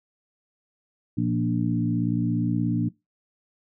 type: harmonic tone with a mistuned harmonic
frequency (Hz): 58.8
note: A#1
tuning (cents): +16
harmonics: 2 / 3 / 4 / 5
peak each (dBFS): -27 / -27 / -27 / -27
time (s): 1.17-2.89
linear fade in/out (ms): 10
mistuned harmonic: 3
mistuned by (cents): -21
effects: noise-tail reverb RT60 0.2 s tail -21 dB re dry